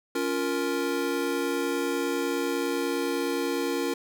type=chord; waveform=square; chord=Bb minor; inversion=first; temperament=just; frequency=279.7 / 349.6 / 466.2 Hz; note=Db4 / F4 / Bb4; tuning=+16 / +2 / 0 cents; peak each=-31 dBFS; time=0.15-3.94 s; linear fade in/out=5 ms; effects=none